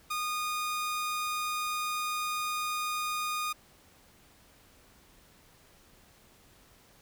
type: tone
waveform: sawtooth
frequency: 1228 Hz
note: D#6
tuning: 23 cents flat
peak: -27 dBFS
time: 0.1-3.53 s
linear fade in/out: 10 ms
effects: pink hiss -60 dBFS RMS until 7.01 s